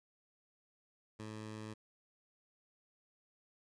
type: tone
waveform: 15% pulse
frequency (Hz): 108.3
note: A2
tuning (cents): -27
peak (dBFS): -38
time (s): 1.19-1.74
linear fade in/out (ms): 10
effects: resampled to 22050 Hz + 12-bit